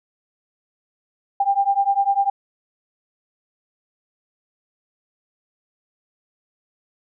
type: beating tone pair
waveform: sine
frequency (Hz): 790 / 800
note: G5 / G5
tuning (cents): +13 / +35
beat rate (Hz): 10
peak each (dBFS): -19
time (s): 1.4-2.3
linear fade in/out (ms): 5
effects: none